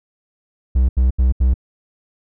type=tone bursts; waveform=triangle; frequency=63.4 Hz; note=B1; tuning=46 cents sharp; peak=-9 dBFS; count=4; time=0.75-1.541 s; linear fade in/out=10 ms; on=140 ms; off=77 ms; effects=none